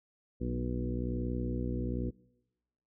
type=harmonic tone with a mistuned harmonic; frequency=61.1 Hz; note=B1; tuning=18 cents flat; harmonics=1 / 2 / 3 / 4 / 5 / 6 / 7 / 8; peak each=-36 / -38 / -41 / -37 / -42 / -42 / -52 / -44 dBFS; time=0.4-2.11 s; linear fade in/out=20 ms; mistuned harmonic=3; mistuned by=+30 cents; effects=noise-tail reverb RT60 1.0 s tail -24 dB re dry